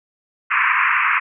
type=band-pass noise; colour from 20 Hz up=pink; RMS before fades=-17 dBFS; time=0.5-1.2 s; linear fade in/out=20 ms; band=1000 to 2600 Hz; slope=96 dB/octave; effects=none